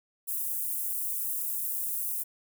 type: high-pass noise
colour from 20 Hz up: white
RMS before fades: -32 dBFS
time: 0.27-2.24 s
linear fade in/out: 20 ms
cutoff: 9800 Hz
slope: 24 dB/octave
effects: none